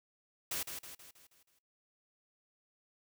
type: noise with echo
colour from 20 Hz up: white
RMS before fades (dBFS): -37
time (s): 0.51-0.63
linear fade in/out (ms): 5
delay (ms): 160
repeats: 6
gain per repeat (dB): -6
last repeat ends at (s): 1.59
effects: noise-tail reverb RT60 0.2 s tail -22 dB re dry